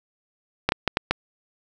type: clicks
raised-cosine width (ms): 0.3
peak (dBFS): -3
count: 5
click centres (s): 0.69 / 0.721 / 0.877 / 0.971 / 1.11
effects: none